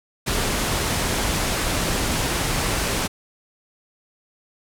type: low-pass noise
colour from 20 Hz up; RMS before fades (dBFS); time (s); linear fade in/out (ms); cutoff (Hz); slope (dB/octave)
pink; -23; 0.26-3.08; 20; 12000; 24
effects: none